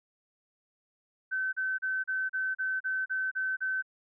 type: tone bursts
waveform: sine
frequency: 1531 Hz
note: G6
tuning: 41 cents flat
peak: -28 dBFS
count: 10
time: 1.31-3.825 s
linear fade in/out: 20 ms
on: 220 ms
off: 35 ms
effects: none